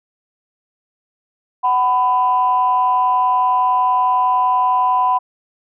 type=tone pair together; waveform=sine; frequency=749.2 / 1000 Hz; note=F#5 / B5; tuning=+21 / +21 cents; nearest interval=perfect fourth; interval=500 cents; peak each=-17 / -13 dBFS; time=1.63-5.19 s; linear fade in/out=20 ms; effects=tanh soft clip ceiling -5 dBFS